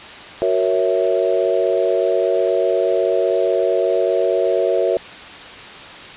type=chord; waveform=sine; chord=F# dominant seventh; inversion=none; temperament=equal; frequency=370 / 466.2 / 554.4 / 659.3 Hz; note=F#4 / A#4 / C#5 / E5; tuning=0 / 0 / 0 / 0 cents; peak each=-20 dBFS; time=0.42-4.97 s; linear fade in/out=0 ms; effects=white hiss -35 dBFS RMS until 6.16 s + resampled to 8000 Hz